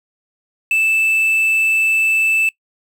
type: tone with quantisation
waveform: triangle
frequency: 2637 Hz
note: E7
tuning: in tune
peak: -11 dBFS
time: 0.71-2.49 s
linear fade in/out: 2 ms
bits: 6
effects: noise-tail reverb RT60 0.1 s tail -22 dB re dry